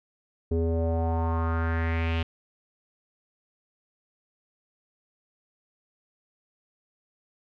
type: tone with low-pass filter sweep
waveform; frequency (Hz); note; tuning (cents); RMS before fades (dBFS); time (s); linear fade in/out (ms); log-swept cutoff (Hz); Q
square; 82.41; E2; 0; -26; 0.51-2.23; 5; 390 to 3000; 3.7
effects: none